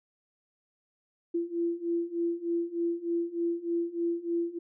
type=beating tone pair; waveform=sine; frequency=338.3 / 341.6 Hz; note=E4 / F4; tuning=+45 / -38 cents; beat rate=3.3 Hz; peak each=-32 / -30 dBFS; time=1.34-4.59 s; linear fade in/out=10 ms; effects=none